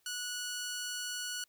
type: tone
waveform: 10% pulse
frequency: 1468 Hz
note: F#6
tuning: 14 cents flat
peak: -28 dBFS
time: 0.06-1.44 s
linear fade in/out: 2 ms
effects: white hiss -73 dBFS RMS until 1.48 s